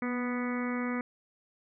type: harmonic tone with a mistuned harmonic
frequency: 246.9 Hz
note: B3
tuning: in tune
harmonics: 1 / 2 / 3 / 4 / 5 / 6 / 7 / 8 / 9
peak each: -31 / -39 / -47 / -44 / -41 / -45 / -47 / -42 / -44 dBFS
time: 0.02-1.01 s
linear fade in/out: 2 ms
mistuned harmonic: 1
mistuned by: -22 cents
effects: none